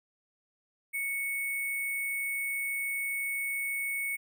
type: tone with sample-and-hold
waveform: sine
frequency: 2217 Hz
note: C#7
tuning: in tune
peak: -30 dBFS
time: 0.93-4.17 s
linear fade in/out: 20 ms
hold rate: 11025 Hz
effects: none